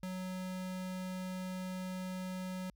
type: tone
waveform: square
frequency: 185 Hz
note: F#3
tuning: in tune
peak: -39 dBFS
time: 0.03-2.7 s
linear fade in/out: 2 ms
effects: added 50 Hz sine -65 dBFS peak until 2.75 s